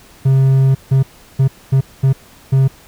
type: tone bursts at uneven times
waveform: triangle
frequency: 134 Hz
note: C3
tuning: 42 cents sharp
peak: -6 dBFS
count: 6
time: 0.25-0.75 / 0.91-1.03 / 1.39-1.48 / 1.72-1.81 / 2.03-2.13 / 2.52-2.68 s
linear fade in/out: 10 ms
effects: pink hiss -44 dBFS RMS until 2.87 s